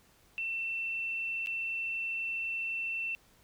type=tone with dropouts; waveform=sine; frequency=2688 Hz; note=E7; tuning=33 cents sharp; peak=-32 dBFS; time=0.38-3.15 s; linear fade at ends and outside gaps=0 ms; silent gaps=1.461-1.471 s; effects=pink hiss -64 dBFS RMS until 3.43 s